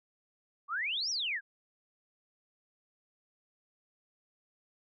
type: exponential two-way sweep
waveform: sine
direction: up then down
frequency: 1108.7 to 5890 to 1540 Hz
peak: -31 dBFS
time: 0.68-1.41 s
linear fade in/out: 50 ms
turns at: 1.1 s
effects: none